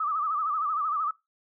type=tone with vibrato; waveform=sine; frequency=1226 Hz; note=D#6; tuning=26 cents flat; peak=-25 dBFS; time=0-1.11 s; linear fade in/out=5 ms; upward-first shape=sine; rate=13 Hz; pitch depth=110 cents each way; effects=noise-tail reverb RT60 0.2 s tail -19 dB re dry